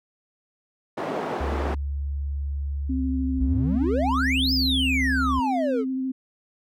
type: band-pass noise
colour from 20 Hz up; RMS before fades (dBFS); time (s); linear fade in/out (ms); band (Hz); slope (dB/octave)
white; -29; 0.97-1.75; 10; 230 to 700; 12
type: tone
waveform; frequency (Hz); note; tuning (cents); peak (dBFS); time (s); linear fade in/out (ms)
sine; 70.5; C#2; +30; -25; 1.4-5.4; 10
type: tone with vibrato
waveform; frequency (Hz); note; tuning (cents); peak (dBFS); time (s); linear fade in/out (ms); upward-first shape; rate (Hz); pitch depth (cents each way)
sine; 261.6; C4; 0; -24; 2.89-6.12; 10; sine; 13; 16
type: exponential two-way sweep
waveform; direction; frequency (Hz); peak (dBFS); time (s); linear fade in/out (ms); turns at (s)
triangle; up then down; 45.72 to 5274 to 405.4; -21; 3.37-5.85; 50; 4.53
effects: none